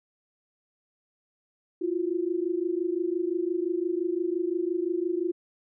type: tone pair together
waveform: sine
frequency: 336.6 / 362.4 Hz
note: E4 / F#4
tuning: +36 / -36 cents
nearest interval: minor second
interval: 128 cents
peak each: -28 dBFS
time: 1.81-5.32 s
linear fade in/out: 10 ms
effects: none